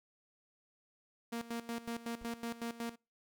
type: tone with tremolo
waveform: sawtooth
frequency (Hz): 233.1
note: A#3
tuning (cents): 0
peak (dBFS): -33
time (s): 1.32-2.96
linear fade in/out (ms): 10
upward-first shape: square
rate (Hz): 5.4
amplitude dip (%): 80
type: noise with exponential decay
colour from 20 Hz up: brown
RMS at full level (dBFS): -46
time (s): 2.21-2.31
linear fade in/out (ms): 5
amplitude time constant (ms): 20
effects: noise-tail reverb RT60 0.3 s tail -26 dB re dry